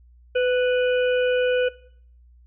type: harmonic tone with a mistuned harmonic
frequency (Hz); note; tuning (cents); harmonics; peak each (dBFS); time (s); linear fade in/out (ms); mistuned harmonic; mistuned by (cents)
493.9; B4; 0; 1 / 3 / 5 / 6; -18 / -28 / -32 / -34; 0.35-1.69; 10; 1; +23
effects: noise-tail reverb RT60 0.6 s tail -20 dB re dry + added 60 Hz sine -49 dBFS peak until 2.46 s